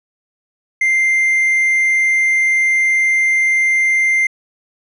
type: tone with hard clipping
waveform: sine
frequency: 2093 Hz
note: C7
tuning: in tune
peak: -12 dBFS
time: 0.81-4.27 s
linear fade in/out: 5 ms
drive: 2 dB
effects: resampled to 32000 Hz